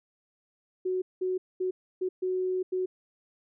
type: tone bursts at uneven times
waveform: sine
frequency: 370 Hz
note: F#4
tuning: in tune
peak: -26 dBFS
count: 6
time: 0.85-1.02 / 1.21-1.38 / 1.6-1.71 / 2.01-2.09 / 2.22-2.63 / 2.72-2.86 s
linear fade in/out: 10 ms
effects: none